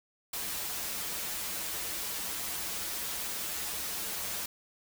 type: noise with comb filter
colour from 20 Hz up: white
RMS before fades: -36 dBFS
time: 0.33-4.46 s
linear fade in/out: 5 ms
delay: 7.7 ms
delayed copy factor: -0.7
effects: none